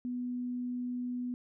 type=tone; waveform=sine; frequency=246.9 Hz; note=B3; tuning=in tune; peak=-33 dBFS; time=0.05-1.34 s; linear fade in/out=0 ms; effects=none